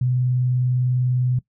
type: tone with vibrato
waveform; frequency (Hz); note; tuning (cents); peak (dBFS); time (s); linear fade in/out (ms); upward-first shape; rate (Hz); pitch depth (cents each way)
sine; 125.6; B2; +30; -17; 0.01-1.39; 5; sine; 20; 41
effects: noise-tail reverb RT60 0.1 s tail -19 dB re dry